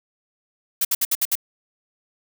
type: noise bursts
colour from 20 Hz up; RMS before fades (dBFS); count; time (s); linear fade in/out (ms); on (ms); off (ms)
blue; -20; 6; 0.81-1.354; 5; 39; 62
effects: none